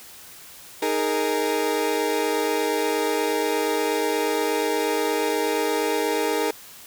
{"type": "chord", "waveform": "30% pulse", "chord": "D# suspended fourth", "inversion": "none", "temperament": "equal with one note detuned", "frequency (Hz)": [311.1, 415.3, 463.7], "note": ["D#4", "G#4", "A#4"], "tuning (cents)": [0, 0, -9], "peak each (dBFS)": [-25, -23, -22], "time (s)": [0.82, 6.51], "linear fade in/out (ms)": 5, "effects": ["white hiss -44 dBFS RMS until 6.86 s"]}